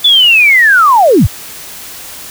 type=linear sweep; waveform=sine; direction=down; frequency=3508 to 51.91 Hz; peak=-3 dBFS; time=0.04-1.27 s; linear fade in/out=10 ms; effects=white hiss -28 dBFS RMS until 2.3 s